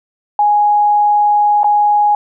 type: tone with dropouts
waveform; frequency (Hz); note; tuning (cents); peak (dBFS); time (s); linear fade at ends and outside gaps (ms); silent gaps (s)
sine; 830.6; G#5; 0; -8; 0.39-2.15; 2; 1.633-1.643
effects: none